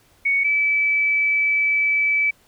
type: tone pair in turn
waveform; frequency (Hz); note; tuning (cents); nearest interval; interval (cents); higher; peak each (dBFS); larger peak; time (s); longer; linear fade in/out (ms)
sine; 2228 / 2304; C#7 / D7; +8 / -34; minor second; 58; second; -16; neither; 0.25-0.44 / 0.44-2.31; second; 10
effects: pink hiss -57 dBFS RMS until 2.47 s